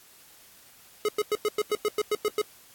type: tone bursts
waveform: square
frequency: 422.2 Hz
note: G#4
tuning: 29 cents sharp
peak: -23 dBFS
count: 11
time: 1.05-2.416 s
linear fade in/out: 2 ms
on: 36 ms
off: 97 ms
effects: white hiss -54 dBFS RMS until 2.74 s + AAC 64 kbps